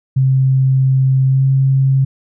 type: tone with pitch glide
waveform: sine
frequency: 132.5 to 134.43 Hz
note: C3 to C3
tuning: +22 to +47 cents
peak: -9 dBFS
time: 0.16-2.05 s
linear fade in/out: 10 ms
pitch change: +25 cents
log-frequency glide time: 1.27-1.44 s
effects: none